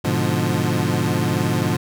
25% pulse chord, G# diminished seventh, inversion none, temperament equal, 103.83 / 123.47 / 146.83 / 174.61 Hz, G#2 / B2 / D3 / F3, 0 / 0 / 0 / 0 cents, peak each -20 dBFS, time 0.04-1.77 s, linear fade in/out 10 ms, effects none

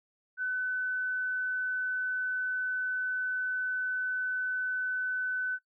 sine tone, 1507 Hz, F#6, 31 cents sharp, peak -29 dBFS, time 0.37-5.59 s, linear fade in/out 50 ms, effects noise-tail reverb RT60 0.1 s tail -21 dB re dry

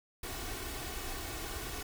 pink noise with comb filter, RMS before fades -40 dBFS, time 0.23-1.83 s, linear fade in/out 5 ms, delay 2.7 ms, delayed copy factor +0.65, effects none

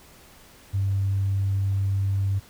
sine tone, 98 Hz, G2, in tune, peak -20 dBFS, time 0.73-2.4 s, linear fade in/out 20 ms, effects tanh soft clip ceiling -16 dBFS + pink hiss -51 dBFS RMS until 2.49 s

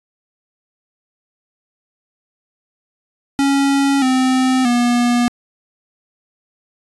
square tone with pitch steps, 277.2 / 258.6 / 241.3 Hz, C#4 / C4 / B3, 0 / -20 / -40 cents, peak -13 dBFS, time 3.39-5.28 s, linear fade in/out 0 ms, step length 630 ms, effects resampled to 24000 Hz

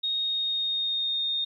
sine tone with pitch glide, 3729 to 3678 Hz, A#7 to A#7, 0 to -24 cents, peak -25 dBFS, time 0.03-1.45 s, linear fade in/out 10 ms, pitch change -24 cents, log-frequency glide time 0.15-1.23 s, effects 11-bit

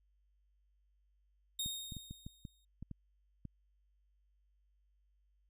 sawtooth tone with exponential decay, 3710 Hz, A#7, 9 cents flat, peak -32 dBFS, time 1.59-2.65 s, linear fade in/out 5 ms, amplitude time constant 230 ms
clicks, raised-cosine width 5 ms, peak -33 dBFS, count 9, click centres 1.661 / 1.922 / 1.967 / 2.11 / 2.265 / 2.452 / 2.826 / 2.913 / 3.453 s
effects added 50 Hz sine -70 dBFS peak until 5.49 s

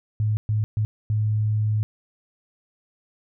sine tone bursts at uneven times, 107.2 Hz, A2, 45 cents flat, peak -19 dBFS, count 4, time 0.2-0.37 / 0.49-0.64 / 0.77-0.85 / 1.1-1.83 s, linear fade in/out 0 ms, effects none

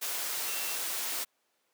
sine tone in noise, 2700 Hz, E7, 41 cents sharp, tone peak -42 dBFS, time 0.47-0.77 s, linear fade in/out 20 ms, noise white, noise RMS -34 dBFS, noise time 0.01-1.25 s, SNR -11 dB, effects pink hiss -74 dBFS RMS until 1.73 s + high-pass 400 Hz 12 dB/octave

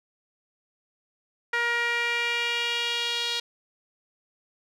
sawtooth tone with band-pass filter sweep, 473.3 Hz, A#4, 26 cents sharp, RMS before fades -27 dBFS, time 1.53-3.4 s, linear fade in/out 5 ms, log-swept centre 1800 to 3700 Hz, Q 2.9, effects none

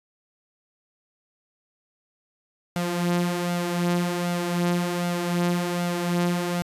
sawtooth tone with flanger, 175 Hz, F3, 4 cents sharp, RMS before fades -25 dBFS, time 2.76-6.62 s, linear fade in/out 0 ms, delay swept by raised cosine 1.4 to 5.7 ms, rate 1.3 Hz, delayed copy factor +0.5, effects resampled to 32000 Hz

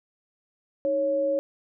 sine tone pair together, 311.1 / 554.3 Hz, D#4 / C#5, 0 / 0 cents, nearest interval minor seventh, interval 1000 cents, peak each -32 / -22 dBFS, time 0.85-1.39 s, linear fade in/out 0 ms, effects none

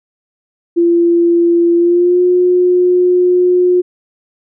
sine tone with pitch glide, 342 to 359.8 Hz, F4 to F#4, -36 to -48 cents, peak -7 dBFS, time 0.76-3.82 s, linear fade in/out 20 ms, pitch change +88 cents, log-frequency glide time 1.76-2.22 s, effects none

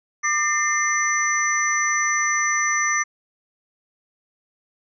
sine tone cluster, 1196 / 1811 / 2090 / 5960 Hz, D6 / A6 / C7 / F#8, +31 / +49 / -2 / +12 cents, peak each -24 dBFS, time 0.23-3.04 s, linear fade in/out 20 ms, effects none

